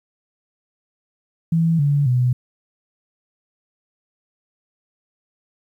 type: tone with pitch steps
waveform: sine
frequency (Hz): 164.8 / 143.47 / 124.9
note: E3 / D3 / B2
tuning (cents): 0 / -40 / +20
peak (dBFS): -14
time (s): 1.52-2.33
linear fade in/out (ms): 5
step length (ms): 270
effects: 9-bit